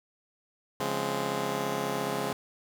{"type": "chord", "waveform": "10% pulse", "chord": "Db major seventh", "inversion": "none", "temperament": "just", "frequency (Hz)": [138.59, 173.24, 207.9, 259.9], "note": ["Db3", "F3", "Ab3", "C4"], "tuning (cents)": [0, -14, 2, -11], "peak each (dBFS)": [-27, -29, -26, -29], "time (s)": [0.8, 2.33], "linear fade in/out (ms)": 2, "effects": []}